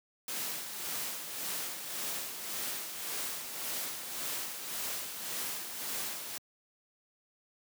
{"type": "noise with tremolo", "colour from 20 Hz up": "white", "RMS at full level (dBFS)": -36, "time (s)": [0.28, 6.38], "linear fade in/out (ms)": 2, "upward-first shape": "sine", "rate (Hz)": 1.8, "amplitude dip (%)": 50, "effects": ["high-pass 150 Hz 12 dB/octave"]}